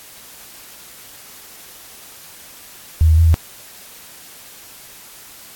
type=tone with pitch steps; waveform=sine; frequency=79.9 / 79.3 / 82.9 / 81.1 Hz; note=D#2 / D#2 / E2 / E2; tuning=+47 / +33 / +10 / -28 cents; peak=-8 dBFS; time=3.01-3.342 s; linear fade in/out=0 ms; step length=83 ms; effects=white hiss -40 dBFS RMS until 5.55 s + AAC 64 kbps